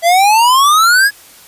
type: exponential sweep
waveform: square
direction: up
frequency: 659.3 to 1700 Hz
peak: -7 dBFS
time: 0.02-1.11 s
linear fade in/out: 50 ms
effects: white hiss -40 dBFS RMS until 1.47 s + resampled to 32000 Hz